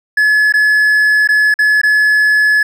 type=tone with dropouts; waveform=triangle; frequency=1708 Hz; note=G#6; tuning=48 cents sharp; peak=-6 dBFS; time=0.17-2.63 s; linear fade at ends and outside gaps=5 ms; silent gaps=0.524-0.538 / 1.275-1.288 / 1.541-1.589 / 1.816-1.833 s; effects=none